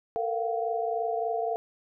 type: tone cluster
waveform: sine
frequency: 450.2 / 473.7 / 695 / 760 Hz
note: A4 / A#4 / F5 / F#5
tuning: +40 / +28 / -9 / +46 cents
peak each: -31 / -38 / -29 / -36 dBFS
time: 0.16-1.56 s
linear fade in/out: 0 ms
effects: none